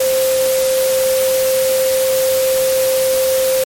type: tone in noise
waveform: sine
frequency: 523.3 Hz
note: C5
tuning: in tune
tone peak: -12 dBFS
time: 0-3.64 s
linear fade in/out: 5 ms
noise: white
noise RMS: -22 dBFS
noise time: 0-3.64 s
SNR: +7 dB
effects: MP3 64 kbps